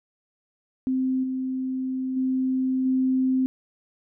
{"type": "tone with level steps", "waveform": "sine", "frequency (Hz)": 260, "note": "C4", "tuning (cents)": -11, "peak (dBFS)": [-21, -25, -21, -19], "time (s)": [0.87, 3.46], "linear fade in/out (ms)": 0, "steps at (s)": [1.23, 2.16, 2.85], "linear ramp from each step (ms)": 10, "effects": []}